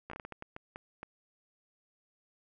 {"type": "slowing click train", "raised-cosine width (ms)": 0.5, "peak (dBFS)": -27, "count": 11, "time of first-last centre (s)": [0.1, 1.031], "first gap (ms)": 14, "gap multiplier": 1.39, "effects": []}